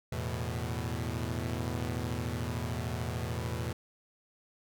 sawtooth chord, E suspended fourth, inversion none, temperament equal, 82.41 / 110 / 123.47 Hz, E2 / A2 / B2, 0 / 0 / 0 cents, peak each -33 dBFS, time 0.12-3.73 s, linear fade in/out 5 ms, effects none

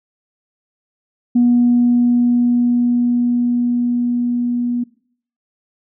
sine tone with level ramp, 242 Hz, B3, 35 cents flat, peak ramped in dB -8 to -16 dBFS, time 1.35-4.84 s, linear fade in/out 10 ms, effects noise-tail reverb RT60 0.6 s tail -22 dB re dry + tanh soft clip ceiling -5 dBFS

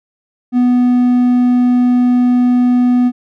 triangle tone, 246.9 Hz, B3, in tune, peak -6 dBFS, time 0.52-3.12 s, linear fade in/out 50 ms, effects none

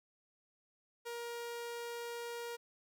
sawtooth tone, 472.1 Hz, A#4, 22 cents sharp, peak -37 dBFS, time 1.05-2.57 s, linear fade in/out 20 ms, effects none

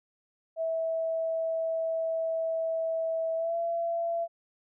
sine tone with pitch glide, 652 to 675.4 Hz, E5 to E5, -19 to +42 cents, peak -27 dBFS, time 0.56-4.28 s, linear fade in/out 50 ms, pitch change +61 cents, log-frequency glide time 3.36-3.56 s, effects none

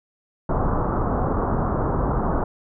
pink low-pass noise, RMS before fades -22 dBFS, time 0.49-2.44 s, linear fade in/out 5 ms, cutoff 1300 Hz, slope 48 dB/octave, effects none

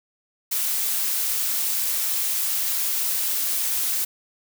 blue noise, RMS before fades -24 dBFS, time 0.51-4.05 s, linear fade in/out 10 ms, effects none

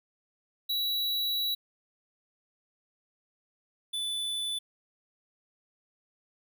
square tone pair in turn, 3916 / 3489 Hz, B7 / A7, -15 / -15 cents, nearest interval major second, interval 200 cents, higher first, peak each -28 / -31 dBFS, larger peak first, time 0.69-1.55 / 3.93-4.59 s, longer first, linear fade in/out 10 ms, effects none

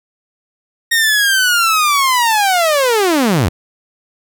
sawtooth linear sweep, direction down, 1864.7 to 71.8 Hz, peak -7 dBFS, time 0.91-3.49 s, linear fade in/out 10 ms, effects none

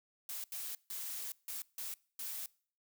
blue noise bursts at uneven times, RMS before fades -42 dBFS, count 6, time 0.29-0.44 / 0.52-0.75 / 0.9-1.32 / 1.48-1.62 / 1.78-1.94 / 2.19-2.46 s, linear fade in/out 2 ms, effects noise-tail reverb RT60 0.5 s tail -24 dB re dry

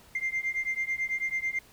sine beating tone pair, 2093 / 2102.1 Hz, C7 / C7, 0 / +8 cents, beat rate 9.1 Hz, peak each -30 dBFS, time 0.15-1.59 s, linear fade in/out 5 ms, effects tanh soft clip ceiling -23 dBFS + pink hiss -56 dBFS RMS until 1.72 s

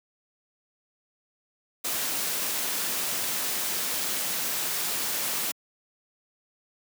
white noise, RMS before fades -29 dBFS, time 1.84-5.52 s, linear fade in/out 10 ms, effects high-pass 150 Hz 12 dB/octave

